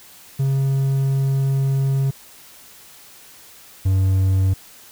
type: tone pair in turn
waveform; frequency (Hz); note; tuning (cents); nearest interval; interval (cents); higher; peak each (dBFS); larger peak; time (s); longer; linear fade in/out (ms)
triangle; 135.8 / 95.11; C#3 / F#2; -35 / +48; tritone; 617; first; -14 / -12; second; 0.39-2.11 / 3.85-4.54; first; 10
effects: white hiss -45 dBFS RMS until 4.91 s